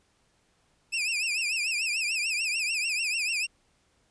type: tone with vibrato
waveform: sawtooth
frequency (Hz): 2551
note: D#7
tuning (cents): +43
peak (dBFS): -23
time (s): 0.92-3.47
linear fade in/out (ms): 20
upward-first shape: triangle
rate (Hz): 6.8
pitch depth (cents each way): 160
effects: pink hiss -68 dBFS RMS until 4.1 s + resampled to 22050 Hz